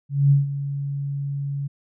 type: tone with ADSR envelope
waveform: sine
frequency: 140.6 Hz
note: C#3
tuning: 25 cents sharp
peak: -11 dBFS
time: 0.09-1.68 s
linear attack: 220 ms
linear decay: 150 ms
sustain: -13 dB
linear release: 15 ms
effects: none